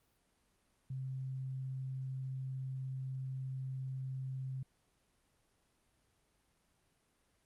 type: tone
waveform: sine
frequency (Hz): 131.7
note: C3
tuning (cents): +12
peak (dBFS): -38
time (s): 0.9-4.63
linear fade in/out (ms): 5
effects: pink hiss -75 dBFS RMS until 7.45 s + Opus 32 kbps